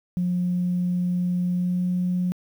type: tone with pitch glide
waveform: sine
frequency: 178.5 to 180.16 Hz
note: F3 to F#3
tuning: +38 to -46 cents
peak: -20 dBFS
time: 0.17-2.32 s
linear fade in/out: 0 ms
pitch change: +16 cents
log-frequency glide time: 1.51-1.86 s
effects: tanh soft clip ceiling -16 dBFS + 9-bit